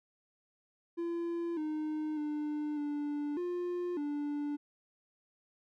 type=tone with pitch steps; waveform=triangle; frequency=340.1 / 307.4 / 299.1 / 292.6 / 353.7 / 291.8 Hz; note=F4 / D#4 / D4 / D4 / F4 / D4; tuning=-46 / -21 / +32 / -6 / +22 / -11 cents; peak=-31 dBFS; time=0.97-4.57 s; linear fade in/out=20 ms; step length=600 ms; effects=none